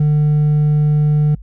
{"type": "tone with hard clipping", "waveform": "sine", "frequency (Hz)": 150, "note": "D3", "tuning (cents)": 37, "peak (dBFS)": -11, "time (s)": [0, 1.35], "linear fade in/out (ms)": 5, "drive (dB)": 2, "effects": ["noise-tail reverb RT60 0.1 s tail -26 dB re dry", "added 50 Hz sine -32 dBFS peak until 1.42 s"]}